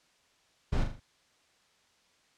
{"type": "noise with echo", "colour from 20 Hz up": "brown", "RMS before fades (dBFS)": -28, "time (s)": [0.72, 0.84], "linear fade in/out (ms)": 10, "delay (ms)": 40, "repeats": 4, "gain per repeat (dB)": -6, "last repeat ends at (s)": 1, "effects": ["white hiss -67 dBFS RMS until 2.37 s", "low-pass 6000 Hz 12 dB/octave"]}